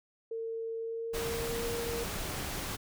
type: tone with pitch glide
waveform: sine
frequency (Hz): 453.5 to 467.6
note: A#4 to A#4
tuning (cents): -48 to +5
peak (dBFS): -34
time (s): 0.31-2.04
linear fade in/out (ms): 5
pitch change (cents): +53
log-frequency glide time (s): 0.77-1.7
type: noise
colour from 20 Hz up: pink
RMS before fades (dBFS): -37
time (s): 1.13-2.77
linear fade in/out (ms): 20
effects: none